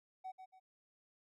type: tone with echo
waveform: triangle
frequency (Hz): 752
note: F#5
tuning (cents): +28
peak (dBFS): -39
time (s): 0.24-0.32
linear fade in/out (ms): 20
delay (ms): 140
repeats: 2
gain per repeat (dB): -9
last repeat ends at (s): 0.6
effects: tanh soft clip ceiling -39 dBFS